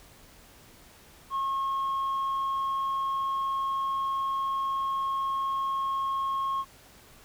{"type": "tone with tanh clipping", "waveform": "sine", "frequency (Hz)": 1084, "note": "C#6", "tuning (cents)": -39, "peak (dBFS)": -27, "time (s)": [1.3, 6.65], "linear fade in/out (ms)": 50, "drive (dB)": 1, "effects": ["pink hiss -54 dBFS RMS until 7.24 s"]}